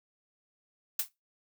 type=noise with exponential decay; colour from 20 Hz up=blue; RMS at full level=-24 dBFS; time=0.99-1.09 s; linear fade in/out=5 ms; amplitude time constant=21 ms; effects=noise-tail reverb RT60 0.2 s tail -19 dB re dry